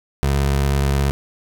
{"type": "tone with vibrato", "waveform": "25% pulse", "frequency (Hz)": 69.4, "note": "C#2", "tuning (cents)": 3, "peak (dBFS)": -12, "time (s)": [0.23, 1.11], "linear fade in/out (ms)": 0, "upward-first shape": "square", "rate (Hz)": 17, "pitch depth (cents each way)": 22, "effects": []}